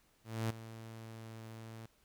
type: tone with ADSR envelope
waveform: sawtooth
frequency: 112.4 Hz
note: A2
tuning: 37 cents sharp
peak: -28 dBFS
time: 0.24-1.86 s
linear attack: 260 ms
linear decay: 10 ms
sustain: -15 dB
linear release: 3 ms
effects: pink hiss -71 dBFS RMS until 2.04 s